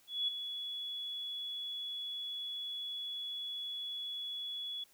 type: tone with ADSR envelope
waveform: sine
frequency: 3388 Hz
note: G#7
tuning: 34 cents sharp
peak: -29 dBFS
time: 0.07-4.84 s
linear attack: 210 ms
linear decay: 8 ms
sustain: -9 dB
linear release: 5 ms
effects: white hiss -66 dBFS RMS until 4.93 s